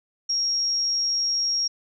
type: tone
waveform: sine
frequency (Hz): 5588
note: F8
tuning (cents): 0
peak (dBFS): -21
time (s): 0.29-1.68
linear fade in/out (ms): 10
effects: none